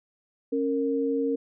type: tone pair together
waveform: sine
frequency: 274.7 / 462 Hz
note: C#4 / A#4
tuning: -16 / -16 cents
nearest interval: major sixth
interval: 900 cents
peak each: -26 dBFS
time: 0.52-1.36 s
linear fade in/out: 10 ms
effects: none